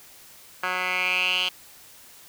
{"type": "tone with band-pass filter sweep", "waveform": "10% pulse", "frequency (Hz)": 183, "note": "F#3", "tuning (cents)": -19, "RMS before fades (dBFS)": -25, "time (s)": [0.63, 1.49], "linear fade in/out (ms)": 5, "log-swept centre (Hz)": [1700, 3200], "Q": 5.7, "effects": ["white hiss -49 dBFS RMS until 2.28 s"]}